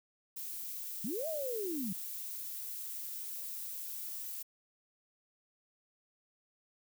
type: noise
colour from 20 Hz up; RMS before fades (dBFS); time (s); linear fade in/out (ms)
violet; -42; 0.36-4.43; 10
type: linear two-way sweep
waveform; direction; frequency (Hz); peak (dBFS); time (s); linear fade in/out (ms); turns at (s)
sine; up then down; 174.61 to 659.3 to 174.61; -35; 1.04-1.93; 5; 1.28
effects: none